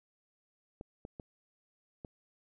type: clicks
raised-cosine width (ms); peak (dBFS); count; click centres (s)
2; -30; 4; 0.811 / 1.051 / 1.198 / 2.048
effects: none